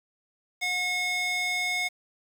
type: tone with high-pass filter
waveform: square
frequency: 725 Hz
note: F#5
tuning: 35 cents flat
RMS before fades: -28 dBFS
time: 0.61-1.89 s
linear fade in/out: 20 ms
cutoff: 1700 Hz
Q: 1.9
effects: low-pass 9000 Hz 12 dB/octave + 8-bit